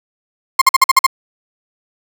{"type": "tone bursts", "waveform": "35% pulse", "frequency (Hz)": 1060, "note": "C6", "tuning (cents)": 22, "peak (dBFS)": -3, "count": 7, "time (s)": [0.59, 1.066], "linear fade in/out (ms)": 5, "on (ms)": 26, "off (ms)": 49, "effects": []}